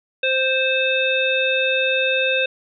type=harmonic tone; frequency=523.3 Hz; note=C5; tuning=in tune; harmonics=1 / 3 / 5 / 7; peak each=-21 / -25 / -20 / -25 dBFS; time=0.23-2.46 s; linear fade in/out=5 ms; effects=none